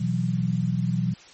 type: chord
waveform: sine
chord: B suspended fourth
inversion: none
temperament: equal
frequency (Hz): 123.47 / 164.81 / 185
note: B2 / E3 / F#3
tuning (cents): 0 / 0 / 0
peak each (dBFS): -26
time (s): 0-1.14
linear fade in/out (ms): 10
effects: white hiss -49 dBFS RMS until 1.33 s + MP3 32 kbps